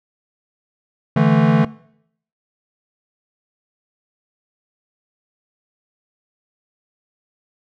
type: chord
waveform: square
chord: D suspended second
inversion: none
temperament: equal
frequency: 146.83 / 164.81 / 220 Hz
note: D3 / E3 / A3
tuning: 0 / 0 / 0 cents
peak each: -17 dBFS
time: 1.16-1.65 s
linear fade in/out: 5 ms
effects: noise-tail reverb RT60 0.7 s tail -21 dB re dry + low-pass 2000 Hz 12 dB/octave